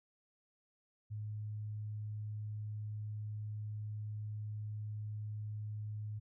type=tone; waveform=sine; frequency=106.1 Hz; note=G#2; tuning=38 cents sharp; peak=-39 dBFS; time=1.1-6.2 s; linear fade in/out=20 ms; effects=none